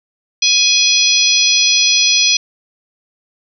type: harmonic tone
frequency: 835 Hz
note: G#5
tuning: 9 cents sharp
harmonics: 3 / 4 / 5 / 6 / 7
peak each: -16 / -16 / -16 / -16 / -16 dBFS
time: 0.42-2.37 s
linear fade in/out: 5 ms
effects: none